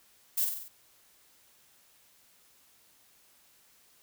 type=noise with echo; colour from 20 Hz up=violet; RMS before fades=-28 dBFS; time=0.37-0.45 s; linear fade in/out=10 ms; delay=47 ms; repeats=5; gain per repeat=-4 dB; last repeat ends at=0.685 s; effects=white hiss -63 dBFS RMS until 4.02 s